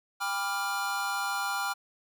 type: chord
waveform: square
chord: G dominant seventh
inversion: none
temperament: equal with one note detuned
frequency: 797.7 / 987.8 / 1174.7 / 1396.9 Hz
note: G5 / B5 / D6 / F6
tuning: +30 / 0 / 0 / 0 cents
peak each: -35 / -38 / -38 / -33 dBFS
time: 0.2-1.74 s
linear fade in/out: 20 ms
effects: none